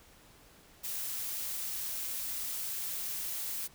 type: noise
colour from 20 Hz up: blue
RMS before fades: -37 dBFS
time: 0.83-3.68 s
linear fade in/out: 20 ms
effects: pink hiss -59 dBFS RMS until 3.74 s